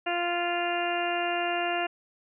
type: harmonic tone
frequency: 348 Hz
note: F4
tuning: 6 cents flat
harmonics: 1 / 2 / 3 / 4 / 5 / 6 / 7 / 8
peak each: -33 / -29 / -39 / -36 / -36 / -41 / -39 / -34 dBFS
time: 0.06-1.87 s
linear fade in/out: 10 ms
effects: none